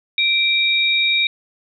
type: tone pair together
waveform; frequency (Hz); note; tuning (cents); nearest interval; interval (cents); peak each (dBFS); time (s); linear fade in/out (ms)
sine; 2349 / 3750; D7 / A#7; 0 / +10; minor sixth; 810; -17; 0.18-1.27; 2
effects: none